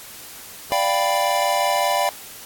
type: chord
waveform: square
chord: G dominant seventh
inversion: second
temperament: equal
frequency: 587.3 / 698.5 / 784 / 987.8 Hz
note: D5 / F5 / G5 / B5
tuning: 0 / 0 / 0 / 0 cents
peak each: -24 dBFS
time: 0.72-2.09 s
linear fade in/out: 0 ms
effects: white hiss -39 dBFS RMS until 2.45 s + AAC 64 kbps